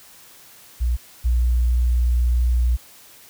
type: tone pair in turn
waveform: sine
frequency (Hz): 60 / 60.42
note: B1 / B1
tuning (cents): -49 / -37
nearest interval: unison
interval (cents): 12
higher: second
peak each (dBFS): -17 / -15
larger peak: second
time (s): 0.8-0.97 / 1.24-2.77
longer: second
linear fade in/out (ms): 20
effects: white hiss -47 dBFS RMS until 3.29 s